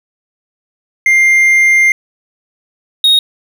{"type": "tone pair in turn", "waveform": "triangle", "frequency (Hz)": [2100, 3742], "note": ["C7", "A#7"], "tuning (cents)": [6, 6], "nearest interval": "minor seventh", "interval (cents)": 1000, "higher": "second", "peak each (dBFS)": -4, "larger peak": "neither", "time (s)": [[1.06, 1.92], [3.04, 3.19]], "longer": "first", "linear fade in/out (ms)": 2, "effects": []}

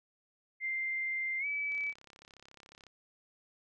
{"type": "tone with pitch glide", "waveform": "sine", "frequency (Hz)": [2093, 2296], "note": ["C7", "D7"], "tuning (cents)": [0, -40], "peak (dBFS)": -32, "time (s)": [0.6, 1.94], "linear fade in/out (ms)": 50, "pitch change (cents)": 160, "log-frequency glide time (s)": [1.39, 1.46]}
{"type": "click train", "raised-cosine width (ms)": 0.2, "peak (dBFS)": -37, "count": 40, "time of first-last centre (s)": [1.72, 2.867], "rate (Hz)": 34}
{"effects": []}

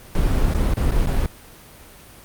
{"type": "noise with dropouts", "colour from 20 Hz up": "brown", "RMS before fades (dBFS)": -18, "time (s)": [0.15, 1.26], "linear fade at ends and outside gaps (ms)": 1, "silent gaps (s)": [[0.538, 0.547], [0.737, 0.769], [0.911, 0.918], [1.061, 1.071]], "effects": ["pink hiss -44 dBFS RMS until 2.24 s", "Opus 32 kbps"]}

